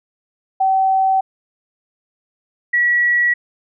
sine tone pair in turn, 766 / 1930.2 Hz, G5 / B6, -40 / -40 cents, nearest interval octave + major third, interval 1600 cents, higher second, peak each -12 dBFS, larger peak neither, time 0.6-1.21 / 2.73-3.34 s, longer neither, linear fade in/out 10 ms, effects none

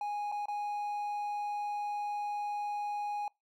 triangle tone with dropouts, 827 Hz, G#5, 8 cents flat, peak -31 dBFS, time 0.01-3.28 s, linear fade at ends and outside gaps 2 ms, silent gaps 0.317-0.322 / 0.457-0.483 s, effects noise-tail reverb RT60 0.2 s tail -25 dB re dry

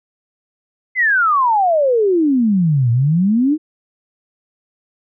sine exponential two-way sweep, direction down then up, 2093 to 114.2 to 322.2 Hz, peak -11 dBFS, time 0.95-3.58 s, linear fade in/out 50 ms, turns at 2.91 s, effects none

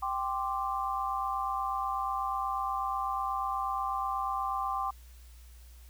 sine chord, G suspended fourth, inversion none, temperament equal, 784 / 1046.5 / 1174.7 Hz, G5 / C6 / D6, 0 / 0 / 0 cents, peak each -34 dBFS, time 0.02-4.91 s, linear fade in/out 10 ms, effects added 60 Hz sine -49 dBFS peak until 5.89 s + white hiss -61 dBFS RMS until 5.89 s

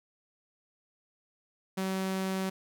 sawtooth tone, 190 Hz, F#3, 46 cents sharp, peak -26 dBFS, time 1.77-2.5 s, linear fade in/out 10 ms, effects none

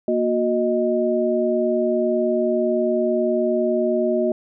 sine tone cluster, 235.3 / 365 / 623 Hz, A#3 / F#4 / D#5, +16 / -24 / +2 cents, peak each -23 / -21 / -21 dBFS, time 0.08-4.32 s, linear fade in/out 2 ms, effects none

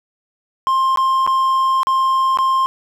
triangle tone with dropouts, 1057 Hz, C6, 17 cents sharp, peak -11 dBFS, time 0.67-2.66 s, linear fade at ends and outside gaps 0 ms, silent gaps 0.96-0.973 / 1.265-1.275 / 1.832-1.87 / 2.373-2.387 s, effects none

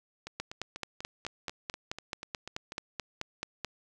two click trains, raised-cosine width 0.2 ms, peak -23 / -17 dBFS, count 11 / 16, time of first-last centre 0.27-2.721 / 0.4-3.647 s, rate 4.08 / 4.62 Hz, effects none

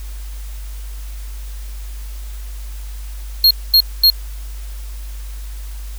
square tone bursts, 4258 Hz, C8, 30 cents sharp, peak -7 dBFS, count 3, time 3.44-4.101 s, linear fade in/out 2 ms, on 67 ms, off 230 ms, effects added 50 Hz sine -26 dBFS peak until 5.98 s + white hiss -42 dBFS RMS until 5.98 s

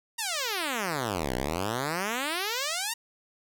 5% pulse exponential two-way sweep, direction down then up, 955 to 59 to 955 Hz, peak -17 dBFS, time 0.18-2.94 s, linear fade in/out 10 ms, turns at 1.34 s, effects none

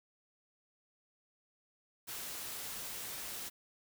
white noise, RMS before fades -43 dBFS, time 2.07-3.5 s, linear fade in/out 20 ms, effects none

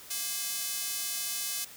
square tone with high-pass filter, 233.1 Hz, A#3, in tune, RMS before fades -34 dBFS, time 0.1-1.65 s, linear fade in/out 10 ms, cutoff 5500 Hz, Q 0.58, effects white hiss -49 dBFS RMS until 1.76 s

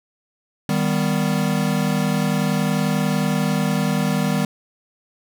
square chord, Eb augmented, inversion none, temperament equal, 155.56 / 196 / 246.9 Hz, Eb3 / G3 / B3, 0 / 0 / 0 cents, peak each -23 / -22 / -25 dBFS, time 0.69-4.45 s, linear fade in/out 2 ms, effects none

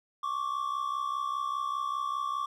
triangle tone pair together, 1094 / 1159 Hz, C#6 / D6, -23 / -23 cents, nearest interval minor second, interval 100 cents, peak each -32 / -30 dBFS, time 0.23-2.46 s, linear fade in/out 5 ms, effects none

